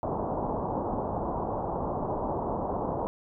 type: low-pass noise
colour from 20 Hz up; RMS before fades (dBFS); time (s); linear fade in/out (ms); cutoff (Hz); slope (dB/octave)
white; -31; 0.03-3.07; 0; 980; 48
effects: none